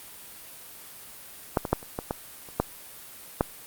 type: clicks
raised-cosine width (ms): 1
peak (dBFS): -7 / -15 / -6 / -29 / -15 / -13 / -30 / -7 / -6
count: 9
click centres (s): 1.572 / 1.652 / 1.73 / 1.829 / 1.989 / 2.109 / 2.488 / 2.6 / 3.409
effects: white hiss -45 dBFS RMS until 3.66 s + Opus 32 kbps